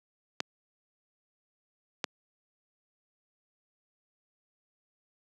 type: clicks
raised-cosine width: 0.2 ms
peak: -11 dBFS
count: 2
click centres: 0.404 / 2.042 s
effects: high-pass 200 Hz 12 dB/octave